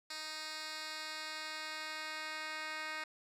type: tone with band-pass filter sweep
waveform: 10% pulse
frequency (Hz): 311.1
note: D#4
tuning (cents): 0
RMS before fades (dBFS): -43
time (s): 0.1-3.04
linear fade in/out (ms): 5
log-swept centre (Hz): 4500 to 2600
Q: 1.3
effects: none